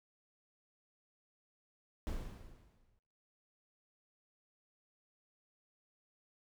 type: noise with exponential decay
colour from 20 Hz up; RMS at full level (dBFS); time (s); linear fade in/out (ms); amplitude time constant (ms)
brown; -37; 2.07-2.99; 0; 200
effects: noise-tail reverb RT60 0.9 s tail -25 dB re dry